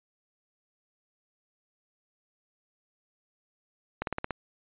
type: slowing click train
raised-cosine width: 0.5 ms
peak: -15 dBFS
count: 6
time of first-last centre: 4.02-4.307 s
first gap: 52 ms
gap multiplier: 1.05
effects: resampled to 8000 Hz